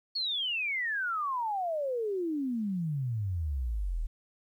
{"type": "exponential sweep", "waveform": "sine", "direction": "down", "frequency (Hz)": [4435, 36.71], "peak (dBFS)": -29, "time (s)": [0.15, 4.07], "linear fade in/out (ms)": 10, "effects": ["11-bit"]}